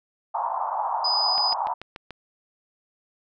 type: band-pass noise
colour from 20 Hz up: white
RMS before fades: -27 dBFS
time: 0.34-1.74 s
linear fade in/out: 10 ms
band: 750 to 1000 Hz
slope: 48 dB/octave
type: tone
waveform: sine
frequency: 4978 Hz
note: D#8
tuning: in tune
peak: -21 dBFS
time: 1.04-1.54 s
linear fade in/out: 10 ms
type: click train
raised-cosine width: 0.3 ms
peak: -21 dBFS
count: 6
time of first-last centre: 1.38-2.107 s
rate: 6.88 Hz
effects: none